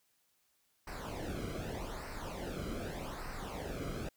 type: noise with flanger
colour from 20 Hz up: brown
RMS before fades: -41 dBFS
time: 0.87-4.09 s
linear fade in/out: 5 ms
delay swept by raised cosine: 0.29 to 1.13 ms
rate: 0.83 Hz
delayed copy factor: -0.75
effects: white hiss -75 dBFS RMS until 4.16 s